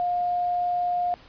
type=tone; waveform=sine; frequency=710 Hz; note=F5; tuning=28 cents sharp; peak=-22 dBFS; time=0-1.14 s; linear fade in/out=0 ms; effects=pink hiss -51 dBFS RMS until 1.28 s + resampled to 11025 Hz